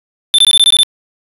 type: tone bursts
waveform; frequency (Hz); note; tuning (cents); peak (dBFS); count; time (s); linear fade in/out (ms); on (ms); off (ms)
square; 3546; A7; +13; -5; 8; 0.34-0.832; 0; 44; 20
effects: resampled to 32000 Hz